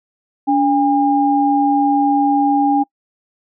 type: tone pair together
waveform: sine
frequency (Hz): 286 / 809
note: D4 / G#5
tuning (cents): -46 / -46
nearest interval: octave + tritone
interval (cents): 1800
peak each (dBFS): -14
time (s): 0.47-2.84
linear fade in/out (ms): 20
effects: noise-tail reverb RT60 0.1 s tail -26 dB re dry